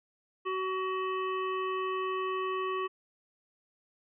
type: harmonic tone with a mistuned harmonic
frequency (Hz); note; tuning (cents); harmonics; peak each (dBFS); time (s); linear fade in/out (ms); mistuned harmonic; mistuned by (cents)
376; F#4; +28; 1 / 3 / 5 / 7 / 8; -33 / -33 / -45 / -44 / -48; 0.45-2.88; 20; 7; -16
effects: none